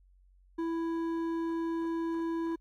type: tone with hard clipping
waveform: sine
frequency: 330.7 Hz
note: E4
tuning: 6 cents sharp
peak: -32 dBFS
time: 0.58-2.56 s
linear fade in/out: 10 ms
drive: 8 dB
effects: added 46 Hz sine -59 dBFS peak until 2.6 s + AAC 64 kbps